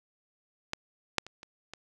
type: clicks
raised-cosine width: 0.2 ms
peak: -14 / -7 / -27 / -28 / -24 dBFS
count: 5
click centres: 0.734 / 1.183 / 1.266 / 1.431 / 1.736 s
effects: none

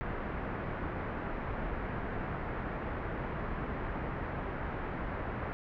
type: low-pass noise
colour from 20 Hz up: pink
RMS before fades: -37 dBFS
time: 0.01-5.53 s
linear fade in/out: 0 ms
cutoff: 1900 Hz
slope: 24 dB/octave
effects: none

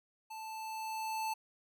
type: tone with level ramp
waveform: square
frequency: 880 Hz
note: A5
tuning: in tune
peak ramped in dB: -44 to -34 dBFS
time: 0.3-1.34 s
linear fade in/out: 10 ms
effects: none

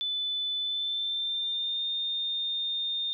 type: tone with pitch glide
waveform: sine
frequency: 3500 to 3640 Hz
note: A7 to A#7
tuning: -10 to -42 cents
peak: -28 dBFS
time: 0.01-3.13 s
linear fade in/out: 0 ms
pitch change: +68 cents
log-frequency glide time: 0.59-1.85 s
effects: none

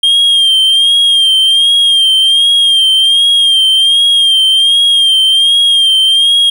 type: tone with vibrato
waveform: triangle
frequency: 3202 Hz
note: G7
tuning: 36 cents sharp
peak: -4 dBFS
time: 0.03-6.5 s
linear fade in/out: 5 ms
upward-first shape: sine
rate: 1.3 Hz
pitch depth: 46 cents each way
effects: 7-bit

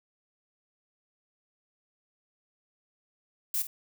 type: noise with echo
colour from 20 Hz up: violet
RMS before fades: -29 dBFS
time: 3.54-3.62 s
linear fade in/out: 2 ms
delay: 50 ms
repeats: 1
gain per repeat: -11 dB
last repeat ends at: 3.67 s
effects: none

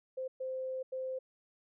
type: tone bursts at uneven times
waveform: sine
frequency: 520 Hz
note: C5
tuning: 11 cents flat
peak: -35 dBFS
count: 3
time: 0.17-0.28 / 0.4-0.83 / 0.92-1.19 s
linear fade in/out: 10 ms
effects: none

